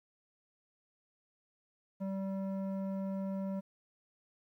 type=tone with low-pass filter; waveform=square; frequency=193.4 Hz; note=G3; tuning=23 cents flat; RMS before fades=-37 dBFS; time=2-3.61 s; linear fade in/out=20 ms; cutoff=720 Hz; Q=1.1; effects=12-bit